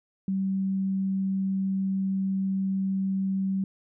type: tone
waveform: sine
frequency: 192.4 Hz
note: G3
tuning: 32 cents flat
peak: -24 dBFS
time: 0.28-3.64 s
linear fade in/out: 2 ms
effects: none